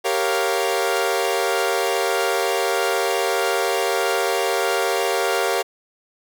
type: chord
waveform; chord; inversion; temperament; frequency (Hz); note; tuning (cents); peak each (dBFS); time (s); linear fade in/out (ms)
sawtooth; G half-diminished seventh; none; equal; 392 / 466.2 / 554.4 / 698.5; G4 / Bb4 / Db5 / F5; 0 / 0 / 0 / 0; -20 / -20 / -22 / -21; 0.04-5.63; 20
effects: none